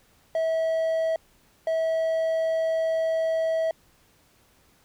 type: tone pair in turn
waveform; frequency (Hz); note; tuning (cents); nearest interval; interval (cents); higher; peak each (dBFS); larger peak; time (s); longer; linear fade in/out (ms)
triangle; 648 / 648; E5 / E5; -30 / -30; unison; 0; neither; -20; neither; 0.35-1.16 / 1.67-3.71; second; 2
effects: pink hiss -61 dBFS RMS until 4.84 s